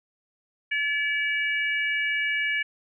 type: harmonic tone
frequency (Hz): 574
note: D5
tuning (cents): -40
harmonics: 3 / 4 / 5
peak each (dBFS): -27 / -26 / -33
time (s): 0.71-2.63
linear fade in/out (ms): 10
effects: none